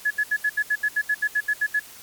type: tone bursts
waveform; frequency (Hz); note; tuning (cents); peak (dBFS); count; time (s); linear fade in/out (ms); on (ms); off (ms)
sine; 1700; G#6; +40; -18; 14; 0.05-1.797; 10; 57; 73
effects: white hiss -44 dBFS RMS until 2.02 s + MP3 96 kbps